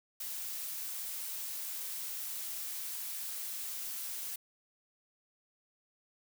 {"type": "noise", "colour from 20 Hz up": "blue", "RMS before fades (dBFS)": -40, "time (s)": [0.2, 4.36], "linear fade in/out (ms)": 5, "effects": []}